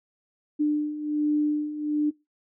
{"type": "beating tone pair", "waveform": "sine", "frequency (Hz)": [297.8, 299.1], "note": ["D4", "D4"], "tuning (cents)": [24, 32], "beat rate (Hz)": 1.3, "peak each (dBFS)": [-28, -23], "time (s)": [0.59, 2.11], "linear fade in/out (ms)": 20, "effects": ["noise-tail reverb RT60 0.2 s tail -20 dB re dry"]}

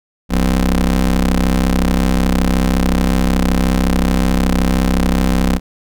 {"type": "ring-modulated tone", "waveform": "25% pulse", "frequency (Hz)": 65.41, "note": "C2", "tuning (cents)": 0, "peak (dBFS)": -5, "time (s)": [0.29, 5.6], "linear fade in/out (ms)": 50, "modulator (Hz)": 114, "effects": []}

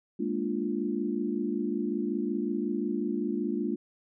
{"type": "chord", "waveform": "sine", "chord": "Bb dominant seventh", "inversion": "third", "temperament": "equal", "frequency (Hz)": [207.7, 233.1, 293.7, 349.2], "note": ["Ab3", "Bb3", "D4", "F4"], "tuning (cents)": [0, 0, 0, 0], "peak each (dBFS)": -33, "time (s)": [0.19, 3.76], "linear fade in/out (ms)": 10, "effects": []}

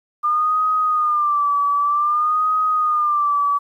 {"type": "tone with vibrato", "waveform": "sine", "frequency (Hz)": 1200, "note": "D6", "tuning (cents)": 37, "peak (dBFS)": -15, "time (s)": [0.23, 3.59], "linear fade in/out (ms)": 20, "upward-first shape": "sine", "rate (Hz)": 0.53, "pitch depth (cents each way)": 79, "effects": ["9-bit"]}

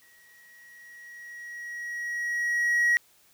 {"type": "tone with exponential growth", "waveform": "triangle", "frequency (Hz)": 1906, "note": "A#6", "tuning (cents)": 38, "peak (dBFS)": -16, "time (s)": [0.02, 2.97], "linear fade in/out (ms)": 0, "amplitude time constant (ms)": 640, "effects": ["tanh soft clip ceiling -13 dBFS", "white hiss -61 dBFS RMS until 3.33 s"]}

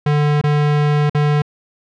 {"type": "tone with dropouts", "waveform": "square", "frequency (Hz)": 147.9, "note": "D3", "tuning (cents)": 13, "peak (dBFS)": -13, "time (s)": [0.06, 1.42], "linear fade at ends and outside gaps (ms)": 5, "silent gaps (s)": [[0.414, 0.438], [1.097, 1.147]], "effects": ["low-pass 3000 Hz 12 dB/octave"]}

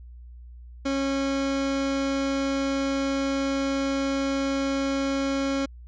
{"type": "tone", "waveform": "30% pulse", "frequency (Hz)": 273.7, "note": "C#4", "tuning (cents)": -22, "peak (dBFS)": -21, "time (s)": [0.85, 5.66], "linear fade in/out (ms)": 10, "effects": ["added 60 Hz sine -41 dBFS peak until 5.87 s", "resampled to 16000 Hz"]}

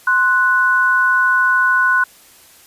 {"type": "tone pair together", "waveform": "sine", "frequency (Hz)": [1046.5, 1480], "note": ["C6", "F#6"], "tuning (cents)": [0, 0], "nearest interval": "tritone", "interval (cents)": 600, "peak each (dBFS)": [-17, -12], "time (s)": [0.07, 2.04], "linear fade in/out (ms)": 5, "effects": ["white hiss -46 dBFS RMS until 2.66 s", "resampled to 32000 Hz"]}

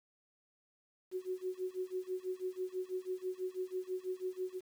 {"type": "tone with tremolo", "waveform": "sine", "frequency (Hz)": 370, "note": "F#4", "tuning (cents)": 0, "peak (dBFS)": -33, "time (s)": [1.11, 4.61], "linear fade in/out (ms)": 50, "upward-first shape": "sine", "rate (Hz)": 6.1, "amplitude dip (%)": 95, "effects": ["10-bit"]}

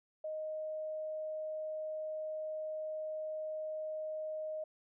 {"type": "tone", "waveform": "sine", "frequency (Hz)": 622.3, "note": "D#5", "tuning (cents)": 0, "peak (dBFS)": -37, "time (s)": [0.24, 4.64], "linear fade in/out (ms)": 5, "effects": []}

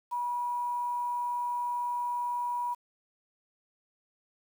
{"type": "tone with quantisation", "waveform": "sine", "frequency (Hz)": 969, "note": "B5", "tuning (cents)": -33, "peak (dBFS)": -29, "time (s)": [0.11, 2.75], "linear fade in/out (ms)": 20, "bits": 9, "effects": []}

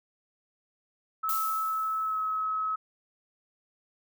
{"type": "tone with pitch glide", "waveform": "sine", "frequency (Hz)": [1300, 1284.3], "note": ["E6", "E6"], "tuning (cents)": [-24, -46], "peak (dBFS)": -27, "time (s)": [1.23, 2.76], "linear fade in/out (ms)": 10, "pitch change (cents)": -22, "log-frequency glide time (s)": [2.03, 2.18]}
{"type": "noise with exponential decay", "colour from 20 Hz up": "violet", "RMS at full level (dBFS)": -31, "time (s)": [1.29, 2.44], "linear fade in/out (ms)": 0, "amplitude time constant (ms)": 250}
{"effects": []}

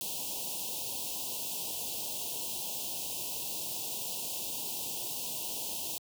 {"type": "band-stop noise", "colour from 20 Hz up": "white", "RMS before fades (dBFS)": -37, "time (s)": [0.01, 5.98], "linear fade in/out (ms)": 0, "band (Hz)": [1000, 2600], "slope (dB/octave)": 96, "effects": ["high-pass 100 Hz 12 dB/octave"]}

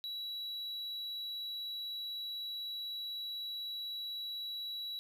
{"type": "tone", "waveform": "triangle", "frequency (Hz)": 3912, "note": "B7", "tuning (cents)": -17, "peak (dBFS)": -37, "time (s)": [0.04, 4.99], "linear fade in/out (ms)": 0, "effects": []}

